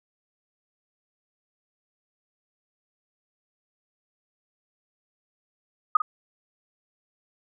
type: tone with echo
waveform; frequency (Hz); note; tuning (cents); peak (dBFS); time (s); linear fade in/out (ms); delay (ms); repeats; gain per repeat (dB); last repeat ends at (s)
sine; 1244.5; D#6; 0; -12; 5.95-5.97; 5; 50; 1; -12; 6.02
effects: none